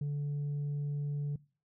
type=tone; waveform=sine; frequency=144.9 Hz; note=D3; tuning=23 cents flat; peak=-29 dBFS; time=0.01-1.36 s; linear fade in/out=5 ms; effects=noise-tail reverb RT60 0.4 s tail -23 dB re dry + tanh soft clip ceiling -31 dBFS